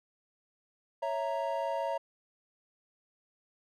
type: chord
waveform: triangle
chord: A# diminished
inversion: first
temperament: equal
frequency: 554.4 / 659.3 / 932.3 Hz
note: C#5 / E5 / A#5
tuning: 0 / 0 / 0 cents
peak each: -33 dBFS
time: 1.02-1.98 s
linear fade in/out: 10 ms
effects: none